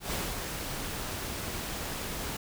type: noise with ADSR envelope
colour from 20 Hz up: pink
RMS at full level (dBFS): -32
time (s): 0-2.37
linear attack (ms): 120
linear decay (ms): 240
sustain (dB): -4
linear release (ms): 6
effects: none